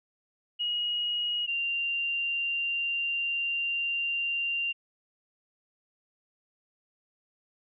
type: tone pair in turn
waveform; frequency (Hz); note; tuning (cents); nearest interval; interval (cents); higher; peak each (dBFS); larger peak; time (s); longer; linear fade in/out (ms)
sine; 2892 / 2779; F#7 / F7; -40 / -9; minor second; 69; first; -27; neither; 0.59-1.47 / 1.47-4.73; second; 20
effects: none